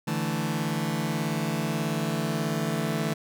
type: chord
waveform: sawtooth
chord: D suspended second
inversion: none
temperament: just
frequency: 146.83 / 165.19 / 220.2 Hz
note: D3 / E3 / A3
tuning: 0 / +4 / +2 cents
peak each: -27 / -26 / -26 dBFS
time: 0.07-3.14 s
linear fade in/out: 10 ms
effects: none